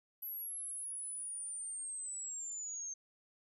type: linear sweep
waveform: sine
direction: down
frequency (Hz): 11760 to 6320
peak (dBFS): -40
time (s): 0.22-2.94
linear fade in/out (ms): 10
effects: none